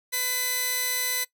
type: tone pair together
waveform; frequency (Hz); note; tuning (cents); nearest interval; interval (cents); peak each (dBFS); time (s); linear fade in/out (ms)
5% pulse; 502.5 / 2010; B4 / B6; +30 / +30; 2 octaves; 2400; -23 / -16; 0.12-1.25; 20
effects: noise-tail reverb RT60 0.1 s tail -19 dB re dry